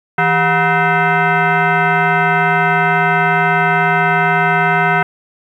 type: tone with frequency modulation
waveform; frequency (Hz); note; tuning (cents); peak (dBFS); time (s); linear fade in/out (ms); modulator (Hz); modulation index
sine; 398.6; G4; +29; -10; 0.18-5.03; 5; 561; 3
effects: 8-bit